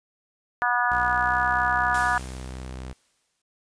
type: harmonic tone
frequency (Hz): 243.5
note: B3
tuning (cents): -24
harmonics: 3 / 4 / 5 / 6 / 7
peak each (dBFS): -27 / -26 / -27 / -26 / -27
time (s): 0.62-2.18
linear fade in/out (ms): 0
type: tone with pitch glide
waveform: sawtooth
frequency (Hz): 61.74 to 64.1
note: B1 to C2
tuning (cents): 0 to -35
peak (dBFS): -30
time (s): 0.91-2.93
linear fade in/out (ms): 5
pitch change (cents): +65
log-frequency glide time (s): 1.21-1.34
type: noise with exponential decay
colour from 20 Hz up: white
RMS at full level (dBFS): -35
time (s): 1.94-3.42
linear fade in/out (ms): 5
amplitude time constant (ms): 320
effects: resampled to 22050 Hz